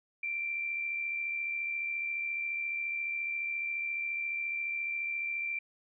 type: tone with amplitude modulation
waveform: sine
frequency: 2356 Hz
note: D7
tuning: 5 cents sharp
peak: -30 dBFS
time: 0.23-5.59 s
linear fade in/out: 5 ms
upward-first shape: sine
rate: 74.4 Hz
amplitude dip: 40%
effects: none